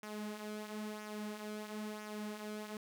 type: tone with flanger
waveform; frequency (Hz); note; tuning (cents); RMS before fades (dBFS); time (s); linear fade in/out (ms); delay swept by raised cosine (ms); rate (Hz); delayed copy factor
sawtooth; 212; G#3; +36; -44; 0.03-2.77; 2; 0.23 to 5.83; 1; -0.55
effects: none